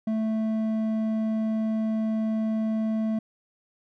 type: tone with hard clipping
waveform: sine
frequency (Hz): 219.8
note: A3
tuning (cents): -2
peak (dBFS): -25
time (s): 0.07-3.19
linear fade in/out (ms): 5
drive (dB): 6
effects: none